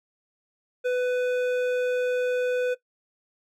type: tone with hard clipping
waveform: triangle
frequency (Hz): 498.4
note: B4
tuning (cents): +16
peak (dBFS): -24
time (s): 0.84-2.75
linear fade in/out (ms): 20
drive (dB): 14
effects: noise-tail reverb RT60 0.1 s tail -17 dB re dry